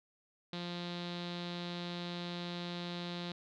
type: tone with low-pass filter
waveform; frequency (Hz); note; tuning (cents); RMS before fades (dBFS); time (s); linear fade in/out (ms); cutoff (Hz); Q
sawtooth; 174.61; F3; 0; -41; 0.53-3.32; 2; 3900; 5.6
effects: none